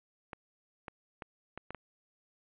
clicks, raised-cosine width 0.5 ms, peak -26 dBFS, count 6, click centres 0.332 / 0.882 / 1.222 / 1.576 / 1.706 / 1.747 s, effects resampled to 8000 Hz

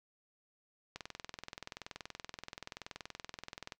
click train, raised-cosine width 0.2 ms, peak -25 dBFS, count 59, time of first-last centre 0.96-3.722 s, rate 21 Hz, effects noise-tail reverb RT60 0.1 s tail -23 dB re dry

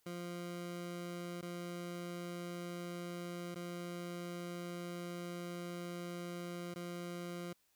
20% pulse tone with dropouts, 174.61 Hz, F3, in tune, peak -37 dBFS, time 0.06-7.53 s, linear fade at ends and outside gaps 5 ms, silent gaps 1.413-1.426 / 3.546-3.557 / 6.741-6.758 s, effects white hiss -75 dBFS RMS until 7.75 s

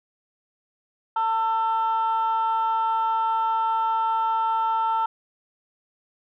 sine tone pair together, 897.5 / 1335 Hz, A5 / E6, +34 / +22 cents, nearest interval perfect fifth, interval 688 cents, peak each -20 / -25 dBFS, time 1.16-5.06 s, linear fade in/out 5 ms, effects tanh soft clip ceiling -16 dBFS

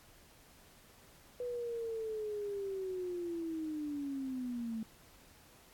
sine linear sweep, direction down, 493.9 to 218.9 Hz, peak -36 dBFS, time 1.4-4.83 s, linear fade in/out 2 ms, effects pink hiss -61 dBFS RMS until 5.73 s + AAC 64 kbps

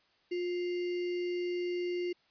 sine tone with sample-and-hold, 354.7 Hz, F4, 27 cents sharp, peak -31 dBFS, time 0.31-2.13 s, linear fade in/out 10 ms, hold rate 2450 Hz, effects white hiss -69 dBFS RMS until 2.3 s + resampled to 11025 Hz

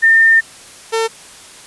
sine / sawtooth tone pair in turn, 1809 / 450 Hz, A6 / A4, +48 / +39 cents, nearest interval 2 octaves, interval 2409 cents, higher first, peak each -6 / -10 dBFS, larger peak first, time 0.02-0.41 / 0.92-1.08 s, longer first, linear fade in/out 20 ms, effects white hiss -38 dBFS RMS until 1.66 s + resampled to 24000 Hz

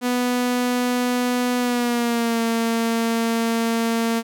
sawtooth tone with pitch glide, 246.9 to 229 Hz, B3 to A#3, 0 to -31 cents, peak -15 dBFS, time 0.01-4.23 s, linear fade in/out 50 ms, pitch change -131 cents, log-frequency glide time 1.58-2.41 s, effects none

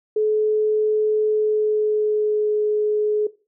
sine tone with pitch glide, 428.7 to 423 Hz, A4 to G#4, -45 to +32 cents, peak -16 dBFS, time 0.16-3.27 s, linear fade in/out 5 ms, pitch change -23 cents, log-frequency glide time 1.28-2.55 s, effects noise-tail reverb RT60 0.3 s tail -18 dB re dry

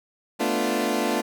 20% pulse chord, B half-diminished seventh, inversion third, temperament equal, 220 / 246.9 / 293.7 / 349.2 Hz, A3 / B3 / D4 / F4, 0 / 0 / 0 / 0 cents, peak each -23 dBFS, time 0.39-1.22 s, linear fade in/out 20 ms, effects none

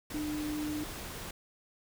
sine tone in noise, 301.5 Hz, D4, 46 cents sharp, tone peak -33 dBFS, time 0.14-0.84 s, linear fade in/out 5 ms, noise pink, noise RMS -42 dBFS, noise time 0.1-1.31 s, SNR +6 dB, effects none

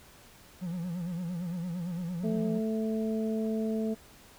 triangle tone with vibrato, 174.61 Hz, F3, in tune, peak -30 dBFS, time 0.61-2.6 s, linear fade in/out 20 ms, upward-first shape sine, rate 8.8 Hz, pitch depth 100 cents each way
harmonic tone, 220 Hz, A3, in tune, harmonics 1 / 2 / 3, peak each -29 / -34 / -40 dBFS, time 2.23-3.95 s, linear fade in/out 20 ms
effects pink hiss -55 dBFS RMS until 4.38 s

